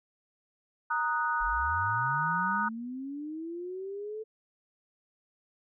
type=chord; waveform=sine; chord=D# minor; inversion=second; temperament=equal; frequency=932.3 / 1244.5 / 1480 Hz; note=A#5 / D#6 / F#6; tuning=0 / 0 / 0 cents; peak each=-31 dBFS; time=0.9-2.69 s; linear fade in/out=10 ms
type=linear sweep; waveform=sine; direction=up; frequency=35.76 to 441.5 Hz; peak=-35 dBFS; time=1.4-4.24 s; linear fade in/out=20 ms
effects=none